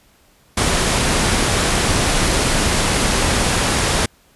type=low-pass noise; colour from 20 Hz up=pink; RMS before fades=-17 dBFS; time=0.57-4.06 s; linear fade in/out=5 ms; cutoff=11000 Hz; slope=96 dB/octave; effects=pink hiss -54 dBFS RMS until 4.35 s + resampled to 32000 Hz